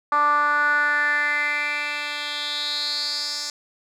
10% pulse tone with band-pass filter sweep, 293.7 Hz, D4, in tune, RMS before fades -23 dBFS, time 0.12-3.5 s, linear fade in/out 2 ms, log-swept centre 1100 to 5700 Hz, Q 5.3, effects none

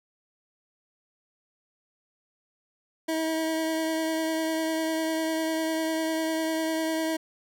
25% pulse tone with vibrato, 320.5 Hz, E4, 49 cents flat, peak -22 dBFS, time 3.08-7.17 s, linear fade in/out 10 ms, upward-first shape sine, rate 10 Hz, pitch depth 14 cents each way, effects none

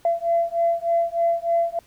sine beating tone pair, 676 / 679.3 Hz, E5 / F5, +43 / -48 cents, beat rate 3.3 Hz, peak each -21 dBFS, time 0.05-1.79 s, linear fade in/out 2 ms, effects tanh soft clip ceiling -11 dBFS + pink hiss -56 dBFS RMS until 1.86 s

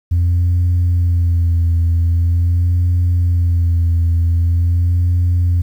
sine tone with vibrato, 86 Hz, F2, 26 cents flat, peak -9 dBFS, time 0.11-5.62 s, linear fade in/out 10 ms, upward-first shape sine, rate 0.44 Hz, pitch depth 39 cents each way, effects tanh soft clip ceiling -9 dBFS + 8-bit

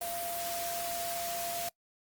sine tone in noise, 690 Hz, F5, 21 cents flat, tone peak -36 dBFS, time 0.01-1.69 s, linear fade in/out 5 ms, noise white, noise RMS -38 dBFS, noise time 0.01-1.69 s, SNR -1 dB, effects noise-tail reverb RT60 0.1 s tail -23 dB re dry + Opus 32 kbps

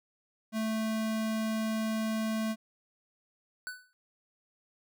square tone, 220 Hz, A3, in tune, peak -30 dBFS, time 0.52-2.56 s, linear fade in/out 50 ms
square tone with exponential decay, 1495 Hz, F#6, 17 cents sharp, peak -34 dBFS, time 3.67-3.93 s, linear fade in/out 0 ms, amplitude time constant 55 ms
effects none

